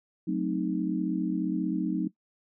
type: chord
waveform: sine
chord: F# diminished seventh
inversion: none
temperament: equal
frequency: 185 / 220 / 261.6 / 311.1 Hz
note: F#3 / A3 / C4 / Eb4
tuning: 0 / 0 / 0 / 0 cents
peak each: -30 / -34 / -33 / -30 dBFS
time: 0.27-2.08 s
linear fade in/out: 10 ms
effects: noise-tail reverb RT60 0.1 s tail -18 dB re dry